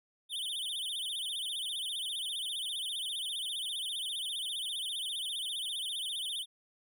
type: tone with vibrato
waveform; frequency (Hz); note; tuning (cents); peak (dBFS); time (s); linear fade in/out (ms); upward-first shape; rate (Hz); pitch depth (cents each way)
square; 3322; G#7; 0; -35; 0.29-6.46; 50; sine; 15; 190
effects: none